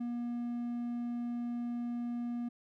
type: tone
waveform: triangle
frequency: 239.2 Hz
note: A#3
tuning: 45 cents sharp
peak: -32 dBFS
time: 0-2.49 s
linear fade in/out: 10 ms
effects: none